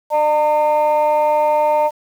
sine tone pair together, 602 / 909.6 Hz, D5 / A#5, +43 / -43 cents, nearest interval perfect fifth, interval 714 cents, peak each -13 dBFS, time 0.1-1.91 s, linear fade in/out 50 ms, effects tanh soft clip ceiling -9 dBFS + 7-bit

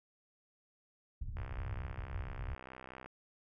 white low-pass noise, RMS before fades -41 dBFS, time 1.21-2.55 s, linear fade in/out 10 ms, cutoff 100 Hz, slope 24 dB/octave
click train, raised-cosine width 0.5 ms, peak -33 dBFS, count 110, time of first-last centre 1.37-3.06 s, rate 64.5 Hz
effects none

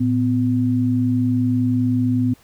sine tone pair together, 112.52 / 252.2 Hz, A2 / B3, +39 / +36 cents, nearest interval octave + major second, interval 1397 cents, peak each -20 / -17 dBFS, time 0-2.34 s, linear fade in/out 10 ms, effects pink hiss -53 dBFS RMS until 2.43 s

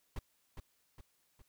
brown noise with echo, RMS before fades -39 dBFS, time 0.16-0.19 s, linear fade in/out 2 ms, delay 410 ms, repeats 3, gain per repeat -6 dB, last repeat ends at 1.42 s, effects white hiss -75 dBFS RMS until 1.48 s

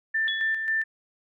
sine tone with tremolo, 1780 Hz, A6, 20 cents sharp, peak -22 dBFS, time 0.14-0.84 s, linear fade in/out 10 ms, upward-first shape square, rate 3.7 Hz, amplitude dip 45%
sine tone with exponential decay, 3390 Hz, G#7, 35 cents sharp, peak -24 dBFS, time 0.28-0.66 s, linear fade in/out 1 ms, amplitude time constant 81 ms
effects none

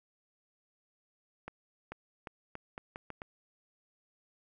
accelerating click train, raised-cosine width 0.5 ms, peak -26 dBFS, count 8, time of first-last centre 1.48-3.219 s, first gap 440 ms, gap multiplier 0.8, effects none

